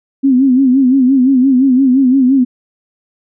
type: tone with vibrato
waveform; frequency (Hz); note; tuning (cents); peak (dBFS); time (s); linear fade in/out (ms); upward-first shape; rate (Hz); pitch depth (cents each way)
sine; 261.6; C4; 0; -6; 0.23-2.45; 20; sine; 5.8; 94
effects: none